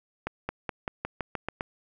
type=accelerating click train; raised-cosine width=0.5 ms; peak=-15 dBFS; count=9; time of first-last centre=0.27-1.609 s; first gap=220 ms; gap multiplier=0.92; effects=none